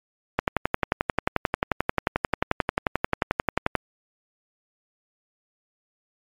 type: click train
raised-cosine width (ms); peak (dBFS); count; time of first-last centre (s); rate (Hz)
0.5; -5; 39; 0.39-3.753; 11.3
effects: MP3 96 kbps